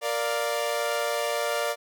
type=chord; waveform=sawtooth; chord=Bb major; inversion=none; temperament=equal; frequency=466.2 / 587.3 / 698.5 Hz; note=Bb4 / D5 / F5; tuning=0 / 0 / 0 cents; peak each=-27 / -24 / -28 dBFS; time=0.01-1.76 s; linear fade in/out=50 ms; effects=none